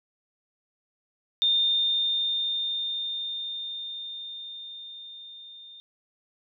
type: tone with level ramp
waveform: sine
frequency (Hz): 3626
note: A#7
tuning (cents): -49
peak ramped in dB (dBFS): -19 to -44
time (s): 1.42-5.8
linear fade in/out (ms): 0
effects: none